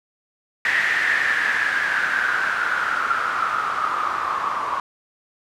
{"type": "noise with low-pass filter sweep", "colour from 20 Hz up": "blue", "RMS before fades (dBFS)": -22, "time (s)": [0.65, 4.8], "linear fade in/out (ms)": 2, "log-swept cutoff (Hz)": [1900, 1100], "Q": 9, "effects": []}